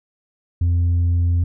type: tone with tanh clipping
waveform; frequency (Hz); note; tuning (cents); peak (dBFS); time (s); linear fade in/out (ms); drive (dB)
sine; 86.4; F2; -18; -15; 0.61-1.44; 5; 2
effects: none